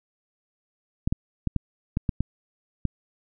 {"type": "clicks", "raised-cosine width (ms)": 5, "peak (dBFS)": -11, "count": 8, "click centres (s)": [1.075, 1.125, 1.473, 1.563, 1.971, 2.092, 2.206, 2.853], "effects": []}